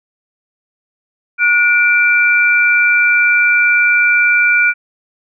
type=tone pair together; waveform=sine; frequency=1448.9 / 2349 Hz; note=F#6 / D7; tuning=-37 / 0 cents; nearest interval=minor sixth; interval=837 cents; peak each=-11 dBFS; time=1.38-4.74 s; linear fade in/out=50 ms; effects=none